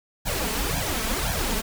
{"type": "noise with flanger", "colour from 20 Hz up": "pink", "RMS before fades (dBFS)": -26, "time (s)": [0.25, 1.62], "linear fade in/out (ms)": 20, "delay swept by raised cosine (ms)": [1.2, 4.6], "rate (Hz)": 1.9, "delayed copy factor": 1, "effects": []}